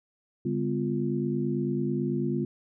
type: tone cluster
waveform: sine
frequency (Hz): 142.8 / 202.8 / 251.9 / 349.4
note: D3 / G#3 / B3 / F4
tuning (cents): -48 / -41 / +34 / +1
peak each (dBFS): -31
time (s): 0.45-2.45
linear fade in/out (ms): 5
effects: none